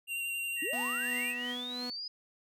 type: tone with vibrato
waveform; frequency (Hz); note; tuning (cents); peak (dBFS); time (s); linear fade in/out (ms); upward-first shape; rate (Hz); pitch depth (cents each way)
square; 2765; F7; -18; -34; 0.07-1.35; 50; square; 11; 10
type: tone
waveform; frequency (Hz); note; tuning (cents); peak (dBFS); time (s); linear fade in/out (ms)
sine; 1910; A#6; +42; -38; 0.56-1.56; 50
type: linear sweep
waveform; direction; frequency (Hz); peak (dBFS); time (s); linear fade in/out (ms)
sine; up; 267.9 to 5030; -37; 0.62-2.08; 5
type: tone with tremolo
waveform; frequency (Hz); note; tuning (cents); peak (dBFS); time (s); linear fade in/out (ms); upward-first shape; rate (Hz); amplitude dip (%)
sawtooth; 246.9; B3; 0; -34; 0.73-1.9; 2; triangle; 2.9; 50
effects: none